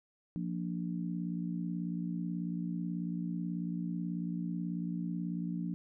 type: harmonic tone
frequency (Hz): 58.27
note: A#1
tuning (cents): 0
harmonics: 3 / 4 / 5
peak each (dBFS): -35 / -41 / -41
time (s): 0.36-5.74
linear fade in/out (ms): 0
effects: none